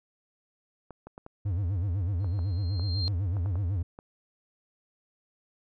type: clicks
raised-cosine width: 1 ms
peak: -29 dBFS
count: 12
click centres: 0.907 / 1.07 / 1.179 / 1.264 / 2.245 / 2.391 / 2.796 / 3.079 / 3.368 / 3.46 / 3.556 / 3.989 s
type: tone with vibrato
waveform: triangle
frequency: 92.9 Hz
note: F#2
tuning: 7 cents sharp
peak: -24 dBFS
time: 1.45-3.83 s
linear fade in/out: 10 ms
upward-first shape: sine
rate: 8 Hz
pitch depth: 200 cents each way
type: tone with exponential growth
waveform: sine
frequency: 4187 Hz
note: C8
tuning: in tune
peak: -29 dBFS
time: 2.2-3.08 s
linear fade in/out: 0 ms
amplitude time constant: 190 ms
effects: none